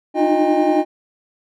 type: tone cluster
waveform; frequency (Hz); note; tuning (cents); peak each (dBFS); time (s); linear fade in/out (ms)
triangle; 301.7 / 312.5 / 355.5 / 622 / 801; D4 / D#4 / F4 / D#5 / G5; +47 / +8 / +31 / -1 / +37; -18; 0.14-0.85; 50
effects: none